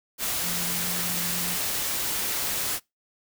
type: tone in noise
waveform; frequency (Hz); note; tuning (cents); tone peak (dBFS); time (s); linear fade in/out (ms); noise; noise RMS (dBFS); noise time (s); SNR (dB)
sine; 174.61; F3; 0; -35; 0.41-1.58; 50; white; -28; 0.18-2.8; -10
effects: noise-tail reverb RT60 0.2 s tail -24 dB re dry